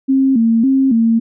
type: tone with vibrato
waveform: sine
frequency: 246.9 Hz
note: B3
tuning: in tune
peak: -9 dBFS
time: 0.08-1.2 s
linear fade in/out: 20 ms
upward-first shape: square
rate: 1.8 Hz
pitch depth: 140 cents each way
effects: none